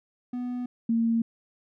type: tone pair in turn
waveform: triangle / sine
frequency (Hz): 246.9 / 229.2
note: B3 / A#3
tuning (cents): 0 / -29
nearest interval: minor second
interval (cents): 129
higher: first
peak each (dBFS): -27 / -21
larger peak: second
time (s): 0.33-0.66 / 0.89-1.22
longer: neither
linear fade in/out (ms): 5
effects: none